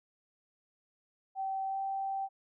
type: tone with pitch glide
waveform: sine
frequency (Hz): 772 to 778.7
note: G5 to G5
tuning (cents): -27 to -12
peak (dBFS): -32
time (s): 1.35-2.29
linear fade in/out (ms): 50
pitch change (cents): +15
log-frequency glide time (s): 1.66-1.78
effects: none